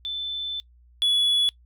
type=tone pair in turn; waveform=sine / triangle; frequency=3524 / 3401 Hz; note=A7 / G#7; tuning=+2 / +40 cents; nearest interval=minor second; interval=62 cents; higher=first; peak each=-27 / -17 dBFS; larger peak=second; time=0.05-0.6 / 1.02-1.49 s; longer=first; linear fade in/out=0 ms; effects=noise-tail reverb RT60 0.1 s tail -23 dB re dry + added 60 Hz sine -52 dBFS peak until 1.65 s